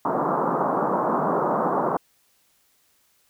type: band-pass noise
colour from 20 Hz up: white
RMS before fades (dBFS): -23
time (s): 0.05-1.97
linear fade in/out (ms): 2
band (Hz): 150 to 1200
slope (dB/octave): 48
effects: white hiss -64 dBFS RMS until 3.29 s